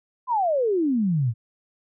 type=exponential sweep; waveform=sine; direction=down; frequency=1046.5 to 107.4 Hz; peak=-19 dBFS; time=0.27-1.34 s; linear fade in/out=50 ms; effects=none